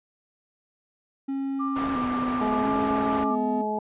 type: tone with vibrato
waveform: triangle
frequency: 261.6 Hz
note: C4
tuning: in tune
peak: -24 dBFS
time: 1.28-3.62 s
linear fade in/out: 10 ms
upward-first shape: square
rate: 0.74 Hz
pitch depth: 69 cents each way
type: tone with tremolo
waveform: sine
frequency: 1183 Hz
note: D6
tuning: 12 cents sharp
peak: -28 dBFS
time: 1.59-3.36 s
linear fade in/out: 20 ms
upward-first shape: square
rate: 5.4 Hz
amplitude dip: 25%
type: low-pass noise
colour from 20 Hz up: white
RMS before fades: -34 dBFS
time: 1.75-3.25 s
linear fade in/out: 20 ms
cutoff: 1200 Hz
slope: 12 dB/octave
type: harmonic tone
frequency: 213.1 Hz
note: G#3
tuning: 45 cents sharp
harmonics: 1 / 2 / 3 / 4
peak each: -31 / -31 / -33 / -28 dBFS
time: 2.41-3.79 s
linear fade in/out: 5 ms
effects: resampled to 8000 Hz